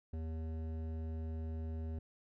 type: tone with hard clipping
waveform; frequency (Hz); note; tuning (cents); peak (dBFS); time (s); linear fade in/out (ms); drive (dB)
sine; 80.1; E2; -49; -40; 0.13-1.99; 5; 13
effects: none